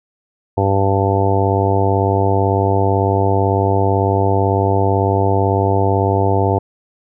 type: harmonic tone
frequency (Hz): 98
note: G2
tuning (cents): 0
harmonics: 1 / 2 / 3 / 4 / 5 / 6 / 7 / 8 / 9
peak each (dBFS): -16 / -26 / -23 / -20 / -21 / -28 / -21 / -26 / -21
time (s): 0.57-6.59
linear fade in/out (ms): 10
effects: none